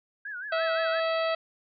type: tone with vibrato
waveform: sine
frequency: 1568 Hz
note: G6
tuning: in tune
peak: -34 dBFS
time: 0.25-1 s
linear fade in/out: 5 ms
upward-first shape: sine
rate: 5.8 Hz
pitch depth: 160 cents each way
type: harmonic tone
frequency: 652 Hz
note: E5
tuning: 19 cents flat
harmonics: 1 / 2 / 3 / 4 / 5 / 6 / 7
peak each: -26 / -32 / -36 / -38 / -40 / -42 / -43 dBFS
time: 0.52-1.35 s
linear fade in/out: 5 ms
effects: none